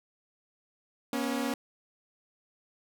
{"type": "tone pair together", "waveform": "sawtooth", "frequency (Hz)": [240, 276.2], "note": ["B3", "C#4"], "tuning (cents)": [-49, -6], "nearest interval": "major second", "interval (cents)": 243, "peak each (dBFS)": -28, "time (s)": [1.13, 1.54], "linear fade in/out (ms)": 2, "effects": []}